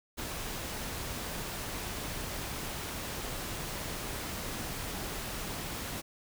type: noise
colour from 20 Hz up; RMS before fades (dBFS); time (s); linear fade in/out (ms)
pink; -38; 0.17-6.02; 20
effects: none